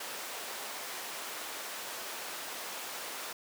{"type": "high-pass noise", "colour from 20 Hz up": "pink", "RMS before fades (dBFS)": -41, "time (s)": [0, 3.33], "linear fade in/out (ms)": 5, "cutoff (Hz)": 560, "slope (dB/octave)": 12, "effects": []}